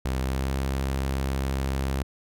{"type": "tone with pitch glide", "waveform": "sawtooth", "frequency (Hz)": [65.2, 67.15], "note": ["C2", "C2"], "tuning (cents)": [-5, 46], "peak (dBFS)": -21, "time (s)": [0.05, 2.03], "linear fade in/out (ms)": 5, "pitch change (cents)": 51, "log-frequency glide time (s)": [0.21, 0.51], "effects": []}